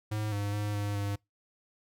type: tone with pitch steps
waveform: square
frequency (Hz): 106.9 / 101.9 / 104 / 102.4 / 101.1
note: A2 / G#2 / G#2 / G#2 / G#2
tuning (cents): -49 / -32 / +3 / -24 / -46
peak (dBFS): -31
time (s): 0.11-1.16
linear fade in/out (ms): 10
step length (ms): 210
effects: noise-tail reverb RT60 0.2 s tail -26 dB re dry